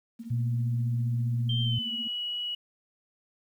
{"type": "tone with tremolo", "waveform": "sine", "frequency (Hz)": 230, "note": "A#3", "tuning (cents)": -23, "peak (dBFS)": -34, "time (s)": [0.19, 2.08], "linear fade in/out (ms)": 10, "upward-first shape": "triangle", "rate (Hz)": 15, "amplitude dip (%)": 90}
{"type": "tone", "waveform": "sine", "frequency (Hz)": 120, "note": "B2", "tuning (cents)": -49, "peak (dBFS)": -25, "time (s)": [0.3, 1.79], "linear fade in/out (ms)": 10}
{"type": "tone with pitch glide", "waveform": "sine", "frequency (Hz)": [3152, 2924], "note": ["G7", "F#7"], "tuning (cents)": [9, -21], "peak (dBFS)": -30, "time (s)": [1.49, 2.55], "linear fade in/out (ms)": 5, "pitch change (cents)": -130, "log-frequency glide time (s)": [1.62, 1.93]}
{"effects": ["10-bit"]}